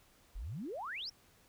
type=exponential sweep; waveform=sine; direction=up; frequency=37.21 to 5760 Hz; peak=-39 dBFS; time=0.35-1.1 s; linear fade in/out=10 ms; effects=pink hiss -66 dBFS RMS until 1.48 s